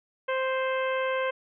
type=harmonic tone; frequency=523.3 Hz; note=C5; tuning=in tune; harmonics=1 / 2 / 3 / 4 / 5 / 6; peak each=-27 / -32 / -34 / -37 / -39 / -43 dBFS; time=0.28-1.31 s; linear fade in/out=10 ms; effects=none